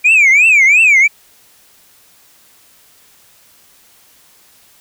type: tone with vibrato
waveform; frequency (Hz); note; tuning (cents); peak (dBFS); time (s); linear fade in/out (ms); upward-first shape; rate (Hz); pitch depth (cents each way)
sine; 2359; D7; +7; -3; 0.04-1.08; 20; triangle; 2.9; 250
effects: tanh soft clip ceiling -4 dBFS + white hiss -48 dBFS RMS until 4.8 s